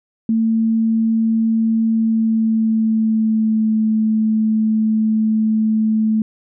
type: tone with pitch glide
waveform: sine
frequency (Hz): 224.3 to 218.4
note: A3 to A3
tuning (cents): +34 to -13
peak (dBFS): -13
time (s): 0.29-6.22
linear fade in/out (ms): 2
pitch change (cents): -47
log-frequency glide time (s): 1.9-3.75
effects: none